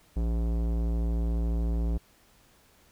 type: tone with tanh clipping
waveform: sine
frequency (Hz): 57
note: A#1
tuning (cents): -38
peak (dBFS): -27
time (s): 0.16-1.98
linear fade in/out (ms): 10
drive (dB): 18
effects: pink hiss -61 dBFS RMS until 2.91 s